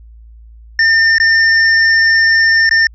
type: tone with dropouts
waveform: square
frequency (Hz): 1806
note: A6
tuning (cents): +45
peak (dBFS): -8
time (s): 0.79-2.87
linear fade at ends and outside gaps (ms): 2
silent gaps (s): 1.183-1.2 / 2.693-2.71
effects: added 56 Hz sine -35 dBFS peak until 2.94 s + resampled to 16000 Hz